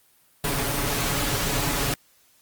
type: noise with comb filter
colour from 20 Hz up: pink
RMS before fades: -25 dBFS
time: 0.44-1.94 s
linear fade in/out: 2 ms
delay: 7.1 ms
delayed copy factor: +0.7
effects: white hiss -60 dBFS RMS until 2.41 s + Opus 32 kbps